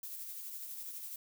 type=noise with tremolo; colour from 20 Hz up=violet; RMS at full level=-43 dBFS; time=0.03-1.16 s; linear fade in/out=2 ms; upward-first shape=sine; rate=12 Hz; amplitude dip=35%; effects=none